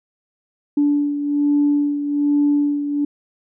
sine beating tone pair, 289.8 / 291 Hz, D4 / D4, -23 / -16 cents, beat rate 1.2 Hz, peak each -15 / -22 dBFS, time 0.77-3.05 s, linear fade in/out 5 ms, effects tanh soft clip ceiling -8 dBFS

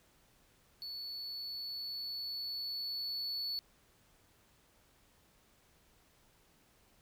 triangle tone with level ramp, 4435 Hz, C#8, in tune, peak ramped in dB -40 to -34 dBFS, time 0.82-3.59 s, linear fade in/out 0 ms, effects pink hiss -68 dBFS RMS until 7.01 s

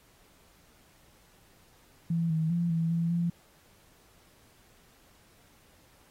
sine tone with pitch steps, 167 / 159.6 / 171.5 / 164.6 / 167.7 / 171.2 Hz, E3 / D#3 / F3 / E3 / E3 / F3, +23 / +44 / -31 / -2 / +30 / -34 cents, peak -25 dBFS, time 2.1-3.3 s, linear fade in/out 5 ms, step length 200 ms, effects pink hiss -62 dBFS RMS until 6.1 s + AAC 48 kbps

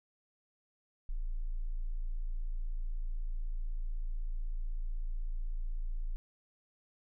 sine tone, 28.03 Hz, A0, 33 cents sharp, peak -32 dBFS, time 1.09-6.16 s, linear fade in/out 0 ms, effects none

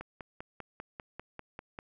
click train, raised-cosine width 0.5 ms, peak -26 dBFS, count 10, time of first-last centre 0.01-1.789 s, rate 5.06 Hz, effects none

